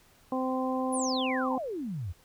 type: harmonic tone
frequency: 259 Hz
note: C4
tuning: 17 cents flat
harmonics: 1 / 2 / 3 / 4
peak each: -30 / -33 / -35 / -36 dBFS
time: 0.32-1.58 s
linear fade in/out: 2 ms
type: exponential sweep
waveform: sine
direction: down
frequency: 10810 to 77.78 Hz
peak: -32 dBFS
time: 0.92-2.13 s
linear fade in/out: 20 ms
effects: pink hiss -61 dBFS RMS until 2.24 s